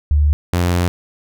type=tone pair in turn; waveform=sine / sawtooth; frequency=73.8 / 88.07 Hz; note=D2 / F2; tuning=+9 / +15 cents; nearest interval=minor third; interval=306 cents; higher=second; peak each=-10 dBFS; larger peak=neither; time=0.11-0.33 / 0.53-0.88 s; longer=second; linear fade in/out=0 ms; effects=none